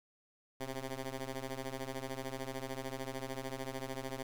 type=ring-modulated tone; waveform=10% pulse; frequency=132.3 Hz; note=C3; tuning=20 cents sharp; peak=-28 dBFS; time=0.6-4.23 s; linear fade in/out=5 ms; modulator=139 Hz; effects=none